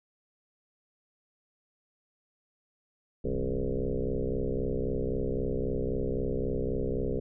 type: tone with frequency modulation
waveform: sine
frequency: 210.8 Hz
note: G#3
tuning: 26 cents sharp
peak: -27 dBFS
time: 3.24-7.2 s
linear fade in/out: 10 ms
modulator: 63.8 Hz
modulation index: 4.7
effects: none